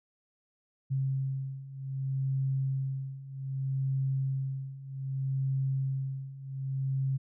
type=beating tone pair; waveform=sine; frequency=134 / 134.64 Hz; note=C3 / C3; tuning=+42 / +50 cents; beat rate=0.64 Hz; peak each=-34 / -31 dBFS; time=0.9-7.18 s; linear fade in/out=20 ms; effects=none